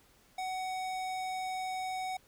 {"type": "tone with hard clipping", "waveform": "sine", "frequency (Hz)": 748, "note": "F#5", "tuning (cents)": 19, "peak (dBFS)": -36, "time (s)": [0.38, 2.17], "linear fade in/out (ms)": 5, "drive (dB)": 18, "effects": ["pink hiss -64 dBFS RMS until 2.27 s"]}